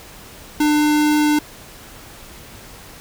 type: tone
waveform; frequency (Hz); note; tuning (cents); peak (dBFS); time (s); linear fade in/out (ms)
square; 299.7; D4; +35; -14; 0.6-1.39; 5
effects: pink hiss -40 dBFS RMS until 3 s